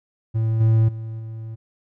triangle tone with level steps, 111.7 Hz, A2, 27 cents sharp, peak -16 / -11 / -26 / -28 dBFS, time 0.34-1.56 s, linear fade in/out 20 ms, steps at 0.6 / 0.88 / 1.19 s, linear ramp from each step 10 ms, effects none

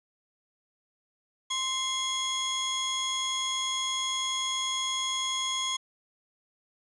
30% pulse tone pair together, 1048 / 3323 Hz, C6 / G#7, +2 / 0 cents, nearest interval octave + minor sixth, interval 1998 cents, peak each -31 / -26 dBFS, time 1.5-5.77 s, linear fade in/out 10 ms, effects resampled to 24000 Hz

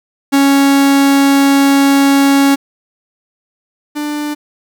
45% pulse tone pair in turn, 277.2 / 296.3 Hz, C#4 / D4, 0 / +15 cents, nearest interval minor second, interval 115 cents, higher second, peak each -7 / -17 dBFS, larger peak first, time 0.32-2.56 / 3.95-4.35 s, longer first, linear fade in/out 20 ms, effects 8-bit

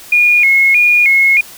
sine tone with vibrato, 2300 Hz, D7, 37 cents flat, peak -6 dBFS, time 0.12-1.41 s, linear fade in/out 5 ms, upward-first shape square, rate 1.6 Hz, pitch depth 100 cents each way, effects white hiss -35 dBFS RMS until 1.57 s

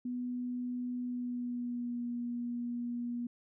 sine tone with pitch glide, 246.9 to 240.1 Hz, B3 to B3, 0 to -49 cents, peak -34 dBFS, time 0.05-3.27 s, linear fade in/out 5 ms, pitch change -49 cents, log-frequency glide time 1.02-2.04 s, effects none

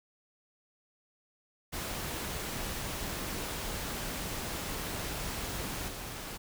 pink noise with level steps, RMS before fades -37 / -41 dBFS, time 1.72-6.38 s, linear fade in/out 20 ms, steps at 5.87 s, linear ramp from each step 20 ms, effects none

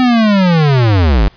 square linear sweep, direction down, 257.7 to 43.65 Hz, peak -8 dBFS, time 0-1.28 s, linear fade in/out 0 ms, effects pink hiss -45 dBFS RMS until 1.36 s + resampled to 11025 Hz

